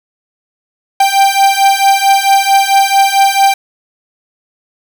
45% pulse beating tone pair, 784 / 788.5 Hz, G5 / G5, 0 / +10 cents, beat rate 4.5 Hz, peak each -10 dBFS, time 1-3.54 s, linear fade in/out 5 ms, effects none

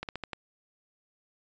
slowing click train, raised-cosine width 0.3 ms, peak -19 dBFS, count 5, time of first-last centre 0.03-0.332 s, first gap 58 ms, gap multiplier 1.18, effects resampled to 16000 Hz

